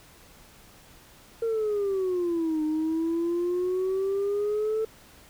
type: exponential two-way sweep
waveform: sine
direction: down then up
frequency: 462.5 to 306.2 to 443.4 Hz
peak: -22 dBFS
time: 1.42-4.85 s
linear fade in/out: 5 ms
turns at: 2.63 s
effects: tanh soft clip ceiling -22 dBFS + pink hiss -53 dBFS RMS until 5.29 s